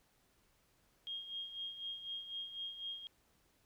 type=tone with tremolo; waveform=sine; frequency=3243 Hz; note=G#7; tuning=42 cents flat; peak=-39 dBFS; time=1.07-3.07 s; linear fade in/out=0 ms; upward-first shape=sine; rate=4 Hz; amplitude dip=65%; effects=pink hiss -73 dBFS RMS until 3.65 s